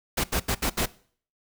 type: noise bursts at uneven times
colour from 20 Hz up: pink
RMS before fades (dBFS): -25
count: 5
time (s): 0.17-0.24 / 0.32-0.4 / 0.48-0.55 / 0.62-0.7 / 0.77-0.86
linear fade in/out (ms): 10
effects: noise-tail reverb RT60 0.5 s tail -20 dB re dry